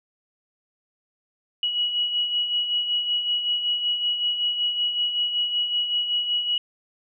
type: beating tone pair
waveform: sine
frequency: 2914 / 2919.3 Hz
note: F#7 / F#7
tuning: -27 / -24 cents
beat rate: 5.3 Hz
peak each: -31 / -22 dBFS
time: 1.63-6.58 s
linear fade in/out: 2 ms
effects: none